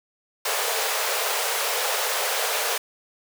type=high-pass noise; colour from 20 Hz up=pink; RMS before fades=-25 dBFS; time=0.45-2.78 s; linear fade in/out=5 ms; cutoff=420 Hz; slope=96 dB/octave; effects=none